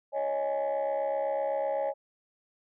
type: chord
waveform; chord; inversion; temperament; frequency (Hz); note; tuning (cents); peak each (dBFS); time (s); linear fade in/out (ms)
sine; C# suspended second; none; equal; 554.4 / 622.3 / 830.6; C#5 / D#5 / G#5; 0 / 0 / 0; -28 / -31 / -32; 0.12-1.94; 50
effects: tanh soft clip ceiling -23 dBFS